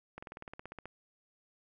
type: slowing click train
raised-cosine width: 0.5 ms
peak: -29 dBFS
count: 13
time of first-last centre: 0.18-0.856 s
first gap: 45 ms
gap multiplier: 1.04
effects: none